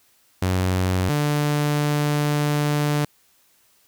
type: tone pair in turn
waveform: sawtooth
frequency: 92.5 / 147.56 Hz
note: F#2 / D3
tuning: 0 / +9 cents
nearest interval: minor sixth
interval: 809 cents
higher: second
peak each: -15 dBFS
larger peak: neither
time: 0.42-1.09 / 1.09-3.05 s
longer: second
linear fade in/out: 5 ms
effects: white hiss -60 dBFS RMS until 3.87 s